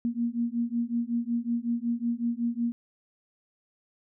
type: beating tone pair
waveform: sine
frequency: 233.1 / 238.5 Hz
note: A#3 / A#3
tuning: 0 / +40 cents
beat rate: 5.4 Hz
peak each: -29 dBFS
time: 0.05-2.72 s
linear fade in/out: 0 ms
effects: none